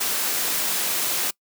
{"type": "noise", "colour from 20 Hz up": "white", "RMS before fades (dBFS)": -24, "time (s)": [0, 1.31], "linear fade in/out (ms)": 10, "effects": ["noise-tail reverb RT60 0.1 s tail -24 dB re dry", "high-pass 200 Hz 12 dB/octave"]}